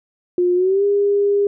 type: tone with pitch glide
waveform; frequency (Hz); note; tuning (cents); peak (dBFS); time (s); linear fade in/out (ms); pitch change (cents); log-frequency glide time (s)
sine; 356.4 to 404.7; F4 to G#4; +35 to -45; -13; 0.38-1.47; 2; +220; 0.55-0.84
effects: none